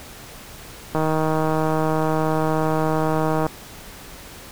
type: click train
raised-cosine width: 1 ms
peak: -8 dBFS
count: 396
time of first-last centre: 0.95-3.466 s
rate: 157 Hz
effects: pink hiss -40 dBFS RMS until 4.51 s